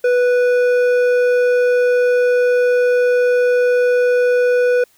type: tone with hard clipping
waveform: sine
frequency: 492.8 Hz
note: B4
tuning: 4 cents flat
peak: -13 dBFS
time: 0.04-4.84 s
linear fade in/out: 5 ms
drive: 8 dB
effects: white hiss -55 dBFS RMS until 4.97 s